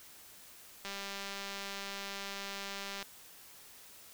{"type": "click train", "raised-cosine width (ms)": 0.2, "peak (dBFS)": -24, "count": 432, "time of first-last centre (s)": [0.85, 3.027], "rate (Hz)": 198, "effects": ["white hiss -55 dBFS RMS until 4.13 s"]}